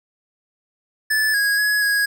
square tone with pitch steps, 1741 / 1651 / 1682 / 1655 Hz, A6 / G#6 / G#6 / G#6, -19 / -11 / +22 / -6 cents, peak -17 dBFS, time 1.1-2.06 s, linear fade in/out 10 ms, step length 240 ms, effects none

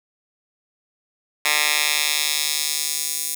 10% pulse tone with high-pass filter sweep, 150 Hz, D3, 37 cents sharp, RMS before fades -22 dBFS, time 1.45-3.35 s, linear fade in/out 2 ms, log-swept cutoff 1900 to 8000 Hz, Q 1, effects none

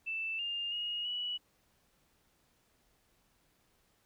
sine tone with pitch steps, 2650 / 2810 / 2871 / 2941 Hz, E7 / F7 / F7 / F#7, +9 / +10 / +47 / -11 cents, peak -34 dBFS, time 0.06-1.38 s, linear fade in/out 20 ms, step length 330 ms, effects pink hiss -72 dBFS RMS until 4.05 s

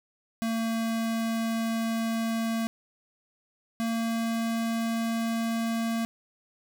square tone pair in turn, 226.6 / 228.2 Hz, A#3 / A#3, -49 / -37 cents, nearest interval unison, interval 12 cents, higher second, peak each -27 / -27 dBFS, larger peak neither, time 0.42-2.67 / 3.8-6.05 s, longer neither, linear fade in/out 0 ms, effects none

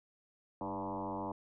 sine tone with frequency modulation, 588 Hz, D5, 2 cents sharp, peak -36 dBFS, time 0.61-1.32 s, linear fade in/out 2 ms, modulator 93.9 Hz, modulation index 4.6, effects none

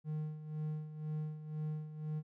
triangle tone with tremolo, 153.7 Hz, D#3, 21 cents flat, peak -33 dBFS, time 0.04-2.23 s, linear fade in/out 50 ms, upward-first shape sine, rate 2 Hz, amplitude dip 70%, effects none

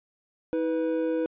triangle tone pair together, 320.5 / 493.9 Hz, E4 / B4, -49 / 0 cents, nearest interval perfect fifth, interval 749 cents, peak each -25 dBFS, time 0.53-1.26 s, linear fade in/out 0 ms, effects resampled to 8000 Hz

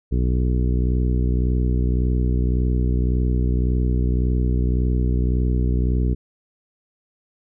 harmonic tone, 61.8 Hz, B1, 2 cents sharp, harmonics 1 / 2 / 3 / 4 / 5 / 6 / 7, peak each -18 / -24 / -28 / -30 / -32 / -34 / -35 dBFS, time 0.11-6.15 s, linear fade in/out 20 ms, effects none

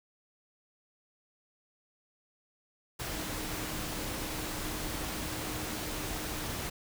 sine tone in noise, 308.6 Hz, D#4, 14 cents flat, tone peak -44 dBFS, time 3.09-6.47 s, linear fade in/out 10 ms, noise pink, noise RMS -37 dBFS, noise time 2.99-6.7 s, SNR -10 dB, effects none

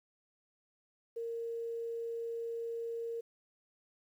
sine tone with quantisation, 462.5 Hz, A#4, 14 cents flat, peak -36 dBFS, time 1.16-3.21 s, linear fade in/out 10 ms, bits 11, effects none

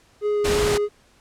triangle tone with vibrato, 415.3 Hz, G#4, in tune, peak -17 dBFS, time 0.21-0.89 s, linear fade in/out 50 ms, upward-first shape sine, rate 3.1 Hz, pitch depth 10 cents each way
pink noise, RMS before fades -24 dBFS, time 0.44-0.78 s, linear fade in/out 10 ms
effects pink hiss -57 dBFS RMS until 1.2 s + low-pass 9000 Hz 12 dB/octave

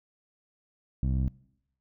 15% pulse tone with low-pass filter, 65.41 Hz, C2, in tune, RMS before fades -27 dBFS, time 1.03-1.28 s, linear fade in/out 0 ms, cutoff 160 Hz, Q 0.65, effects noise-tail reverb RT60 0.8 s tail -23 dB re dry

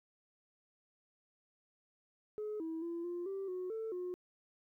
sine tone with pitch steps, 424.4 / 324.1 / 339 / 349.6 / 389.3 / 366.1 / 444.7 / 360.2 Hz, G#4 / E4 / E4 / F4 / G4 / F#4 / A4 / F#4, +38 / -29 / +49 / +2 / -12 / -18 / +18 / -46 cents, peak -36 dBFS, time 2.38-4.14 s, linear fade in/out 0 ms, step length 220 ms, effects tanh soft clip ceiling -35 dBFS + 13-bit

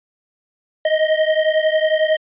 square beating tone pair, 622.3 / 633.3 Hz, D#5 / D#5, 0 / +30 cents, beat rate 11 Hz, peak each -17 / -19 dBFS, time 0.85-2.17 s, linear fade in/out 5 ms, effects resampled to 8000 Hz

